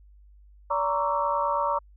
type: tone cluster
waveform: sine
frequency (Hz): 575 / 933 / 1080 / 1149 / 1327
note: D5 / A#5 / C#6 / D6 / E6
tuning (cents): -37 / +1 / -45 / -38 / +11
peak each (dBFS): -29 / -26 / -33 / -29 / -35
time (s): 0.7-1.79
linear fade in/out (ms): 10
effects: added 50 Hz sine -50 dBFS peak until 1.96 s